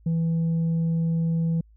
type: tone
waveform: sine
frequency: 164.81 Hz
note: E3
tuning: in tune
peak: -18 dBFS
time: 0.06-1.61 s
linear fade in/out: 5 ms
effects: tanh soft clip ceiling -20 dBFS + added 54 Hz sine -51 dBFS peak until 1.76 s